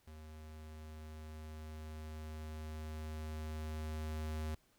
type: tone with level ramp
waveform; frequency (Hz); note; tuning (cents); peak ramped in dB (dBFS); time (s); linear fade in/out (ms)
square; 77.8; D#2; 0; -51 to -38; 0.07-4.55; 5
effects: pink hiss -72 dBFS RMS until 4.78 s